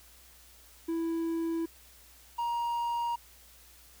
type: tone pair in turn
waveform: triangle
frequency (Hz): 330.3 / 943.2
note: E4 / A#5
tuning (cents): +4 / +20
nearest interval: octave + tritone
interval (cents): 1816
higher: second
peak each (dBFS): -27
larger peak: neither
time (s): 0.88-1.66 / 2.38-3.16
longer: neither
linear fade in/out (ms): 10
effects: added 60 Hz sine -60 dBFS peak until 4 s + white hiss -57 dBFS RMS until 4 s